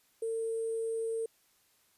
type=tone with sample-and-hold; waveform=sine; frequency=451.8 Hz; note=A4; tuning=46 cents sharp; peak=-31 dBFS; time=0.22-1.26 s; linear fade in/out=5 ms; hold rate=8820 Hz; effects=white hiss -69 dBFS RMS until 1.97 s + resampled to 32000 Hz